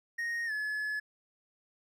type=tone with pitch glide; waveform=triangle; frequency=1864.7 to 1709.9 Hz; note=A#6 to A6; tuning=0 to -50 cents; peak=-30 dBFS; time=0.18-1 s; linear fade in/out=10 ms; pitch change=-150 cents; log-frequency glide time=0.46-0.52 s; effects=none